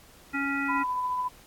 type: harmonic tone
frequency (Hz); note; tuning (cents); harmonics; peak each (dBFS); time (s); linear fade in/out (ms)
278.4; C#4; +8; 1 / 3 / 5 / 7 / 9; -30 / -39 / -31 / -33 / -36; 0.33-0.84; 20
type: tone with tremolo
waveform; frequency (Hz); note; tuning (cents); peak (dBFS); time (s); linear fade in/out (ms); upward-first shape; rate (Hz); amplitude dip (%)
sine; 1000; B5; +21; -25; 0.68-1.29; 20; triangle; 14; 30
effects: pink hiss -54 dBFS RMS until 1.46 s + AAC 64 kbps

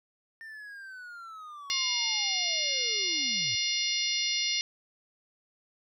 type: linear sweep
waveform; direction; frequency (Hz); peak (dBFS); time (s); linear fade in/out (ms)
triangle; down; 1812 to 97.8; -40; 0.41-3.55; 0
type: harmonic tone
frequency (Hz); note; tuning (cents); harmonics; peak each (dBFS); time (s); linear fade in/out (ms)
709; F5; +26; 3 / 4 / 5 / 6 / 7 / 8; -34 / -34 / -34 / -34 / -34 / -34; 1.7-4.61; 0
effects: none

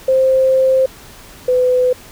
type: tone pair in turn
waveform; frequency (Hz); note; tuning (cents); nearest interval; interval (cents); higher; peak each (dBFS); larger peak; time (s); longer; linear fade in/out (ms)
sine; 525 / 503; C5 / B4; +6 / +32; minor second; 74; first; -9 / -10; first; 0.08-0.86 / 1.48-1.93; first; 5
effects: pink hiss -39 dBFS RMS until 2.11 s

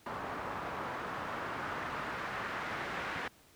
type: noise with low-pass filter sweep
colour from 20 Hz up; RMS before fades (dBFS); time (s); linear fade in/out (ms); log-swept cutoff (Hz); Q
white; -39; 0.06-3.28; 2; 1100 to 1700; 1.5
effects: pink hiss -62 dBFS RMS until 3.55 s + high-pass 60 Hz 12 dB/octave

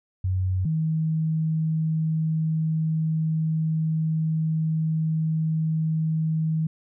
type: tone pair in turn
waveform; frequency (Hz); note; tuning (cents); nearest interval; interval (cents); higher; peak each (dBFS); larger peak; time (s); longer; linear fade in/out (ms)
sine; 93 / 158.87; F#2 / D#3; +9 / +36; major sixth; 927; second; -21; neither; 0.24-0.65 / 0.65-6.67; second; 5
effects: none

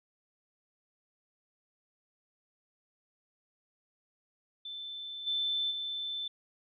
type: tone with level steps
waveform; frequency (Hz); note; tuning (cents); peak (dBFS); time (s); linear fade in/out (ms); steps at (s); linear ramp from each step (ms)
sine; 3532; A7; +6; -39 / -29 / -34; 4.65-6.28; 5; 5.26 / 5.7; 20
effects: none

